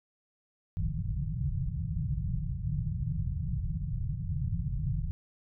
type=low-pass noise; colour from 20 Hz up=white; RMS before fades=-32 dBFS; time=0.77-5.11 s; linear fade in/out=0 ms; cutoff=170 Hz; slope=96 dB/octave; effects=none